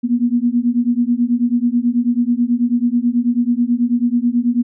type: beating tone pair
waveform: sine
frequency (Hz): 235.9 / 245.1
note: A#3 / B3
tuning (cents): +21 / -13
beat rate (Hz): 9.2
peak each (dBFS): -16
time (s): 0.03-4.63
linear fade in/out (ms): 20
effects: none